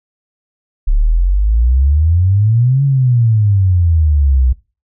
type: exponential two-way sweep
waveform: sine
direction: up then down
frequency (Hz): 34 to 141.1 to 61.1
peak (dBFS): -8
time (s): 0.87-4.53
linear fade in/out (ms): 10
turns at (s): 2.84
effects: noise-tail reverb RT60 0.3 s tail -20 dB re dry